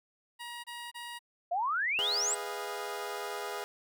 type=tone bursts; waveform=15% pulse; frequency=952 Hz; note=A#5; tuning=36 cents sharp; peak=-34 dBFS; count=3; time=0.39-1.192 s; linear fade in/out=20 ms; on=250 ms; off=26 ms
type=exponential sweep; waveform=sine; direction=up; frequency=661 to 8300 Hz; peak=-28 dBFS; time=1.51-2.35 s; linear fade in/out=10 ms
type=chord; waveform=20% pulse; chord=F half-diminished seventh; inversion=first; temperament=equal with one note detuned; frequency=411.7 / 493.9 / 622.3 / 698.5 Hz; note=Ab4 / Cb5 / Eb5 / F5; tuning=-15 / 0 / 0 / 0 cents; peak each=-34 / -37 / -40 / -38 dBFS; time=1.99-3.64 s; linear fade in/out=0 ms
effects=none